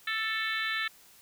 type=harmonic tone; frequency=441.4 Hz; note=A4; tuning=5 cents sharp; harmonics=3 / 4 / 5 / 6 / 7 / 8 / 9; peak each=-37 / -32 / -36 / -41 / -42 / -39 / -40 dBFS; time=0.07-0.88 s; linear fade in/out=5 ms; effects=white hiss -57 dBFS RMS until 1.21 s